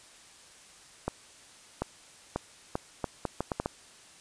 accelerating click train, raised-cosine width 1 ms, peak -15 dBFS, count 10, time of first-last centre 1.08-3.659 s, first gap 740 ms, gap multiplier 0.73, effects white hiss -54 dBFS RMS until 4.2 s + resampled to 22050 Hz

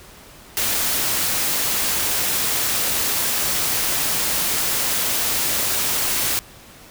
white noise, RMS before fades -21 dBFS, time 0.57-6.39 s, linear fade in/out 0 ms, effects pink hiss -44 dBFS RMS until 6.9 s

